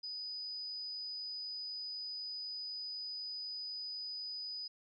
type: tone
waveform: sine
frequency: 4976 Hz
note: D#8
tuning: 1 cent flat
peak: -40 dBFS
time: 0.03-4.68 s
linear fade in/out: 10 ms
effects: none